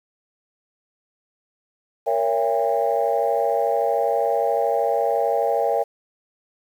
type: chord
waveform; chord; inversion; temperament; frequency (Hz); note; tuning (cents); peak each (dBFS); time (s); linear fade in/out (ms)
sine; A# diminished seventh; none; just; 466.2 / 559.4 / 671.3 / 805.5; A#4 / C#5 / E5 / G5; 0 / +16 / +31 / +47; -23; 2.06-5.84; 20
effects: tanh soft clip ceiling -9 dBFS + 8-bit